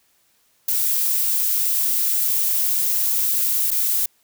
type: noise with dropouts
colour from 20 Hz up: violet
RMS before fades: -20 dBFS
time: 0.68-4.06 s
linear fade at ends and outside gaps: 5 ms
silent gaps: 3.707-3.713 s
effects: white hiss -62 dBFS RMS until 4.23 s